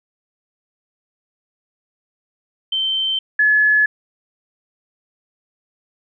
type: tone pair in turn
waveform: sine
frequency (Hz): 3106 / 1708.3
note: G7 / G#6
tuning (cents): -17 / +48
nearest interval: minor seventh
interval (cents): 1035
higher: first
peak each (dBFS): -17 / -11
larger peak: second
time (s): 2.72-3.19 / 3.39-3.86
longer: neither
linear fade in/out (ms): 5
effects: none